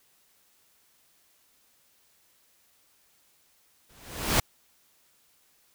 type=noise with exponential growth; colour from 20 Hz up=pink; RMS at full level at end=-20 dBFS; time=3.89-4.4 s; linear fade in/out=5 ms; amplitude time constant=110 ms; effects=white hiss -65 dBFS RMS until 5.74 s